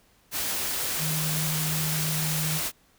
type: tone in noise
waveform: sine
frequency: 155.56 Hz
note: D#3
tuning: in tune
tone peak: -28 dBFS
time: 0.98-2.61 s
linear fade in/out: 50 ms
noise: white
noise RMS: -29 dBFS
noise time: 0.31-2.72 s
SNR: -2 dB
effects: pink hiss -62 dBFS RMS until 2.98 s